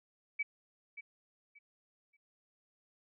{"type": "tone with echo", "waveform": "sine", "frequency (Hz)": 2288, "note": "D7", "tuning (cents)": -46, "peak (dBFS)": -31, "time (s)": [0.39, 0.43], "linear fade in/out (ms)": 10, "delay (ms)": 580, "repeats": 3, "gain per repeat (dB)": -12, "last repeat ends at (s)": 2.17, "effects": []}